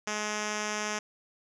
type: tone with low-pass filter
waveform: 5% pulse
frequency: 211.3 Hz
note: G#3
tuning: 30 cents sharp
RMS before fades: -33 dBFS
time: 0.07-0.99 s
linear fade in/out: 5 ms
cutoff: 6200 Hz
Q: 2.1
effects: none